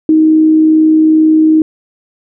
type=tone with amplitude modulation; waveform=sine; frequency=314 Hz; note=D#4; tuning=16 cents sharp; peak=-3 dBFS; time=0.09-1.62 s; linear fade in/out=2 ms; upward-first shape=sine; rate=62.3 Hz; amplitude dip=25%; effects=none